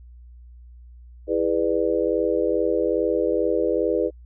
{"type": "chord", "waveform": "sine", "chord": "E dominant seventh", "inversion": "none", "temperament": "just", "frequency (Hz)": [329.6, 412, 494.4, 593.3], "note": ["E4", "G#4", "B4", "D5"], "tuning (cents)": [0, -14, 2, 18], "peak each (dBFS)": [-25, -24, -23, -27], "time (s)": [1.27, 4.11], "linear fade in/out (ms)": 50, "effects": ["added 60 Hz sine -42 dBFS peak until 4.25 s"]}